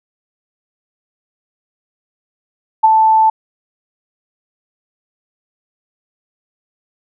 sine tone with ADSR envelope, 880 Hz, A5, in tune, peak -3 dBFS, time 2.83-3.3 s, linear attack 14 ms, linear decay 26 ms, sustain -4 dB, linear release 6 ms, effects none

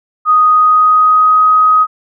sine tone with pitch glide, 1244.5 to 1258.2 Hz, D#6 to D#6, 0 to +19 cents, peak -5 dBFS, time 0.25-1.87 s, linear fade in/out 50 ms, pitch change +19 cents, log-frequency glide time 0.46-1.43 s, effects none

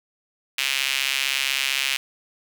sawtooth tone with high-pass filter, 135.7 Hz, C#3, 36 cents flat, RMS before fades -24 dBFS, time 0.58-1.97 s, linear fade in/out 5 ms, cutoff 2600 Hz, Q 2.5, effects none

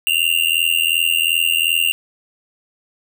square tone with amplitude modulation, 2795 Hz, F7, 1 cent sharp, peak -11 dBFS, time 0.07-1.92 s, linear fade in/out 0 ms, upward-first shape sine, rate 82.7 Hz, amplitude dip 95%, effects none

